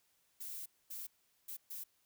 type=noise bursts at uneven times; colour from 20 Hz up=violet; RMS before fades=-45 dBFS; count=4; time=0.4-0.66 / 0.9-1.07 / 1.48-1.57 / 1.7-1.84 s; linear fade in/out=10 ms; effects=white hiss -75 dBFS RMS until 2.05 s